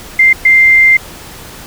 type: tone bursts at uneven times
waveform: sine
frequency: 2093 Hz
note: C7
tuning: in tune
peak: -3 dBFS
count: 2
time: 0.19-0.33 / 0.45-0.97 s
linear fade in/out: 5 ms
effects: pink hiss -31 dBFS RMS until 1.66 s